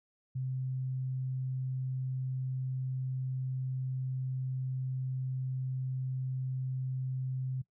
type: tone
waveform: sine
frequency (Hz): 130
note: C3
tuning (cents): -11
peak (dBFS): -32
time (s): 0.35-7.62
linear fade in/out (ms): 10
effects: noise-tail reverb RT60 0.1 s tail -19 dB re dry